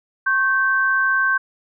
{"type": "tone pair together", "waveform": "sine", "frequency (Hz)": [1086.3, 1552], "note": ["C#6", "G6"], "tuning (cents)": [-35, -18], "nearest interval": "tritone", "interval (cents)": 617, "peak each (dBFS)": [-22, -16], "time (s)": [0.26, 1.38], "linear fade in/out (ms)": 10, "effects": []}